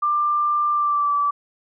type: tone with pitch glide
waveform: sine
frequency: 1188 to 1156.2 Hz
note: D6 to D6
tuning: +20 to -27 cents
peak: -17 dBFS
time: 0.02-1.31 s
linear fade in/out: 10 ms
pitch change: -47 cents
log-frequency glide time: 0.71-1.14 s
effects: none